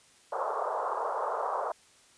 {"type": "band-pass noise", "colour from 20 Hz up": "white", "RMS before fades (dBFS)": -32, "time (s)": [0.32, 1.72], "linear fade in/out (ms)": 5, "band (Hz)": [450, 1200], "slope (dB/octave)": 48, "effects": ["white hiss -60 dBFS RMS until 2.17 s", "resampled to 22050 Hz"]}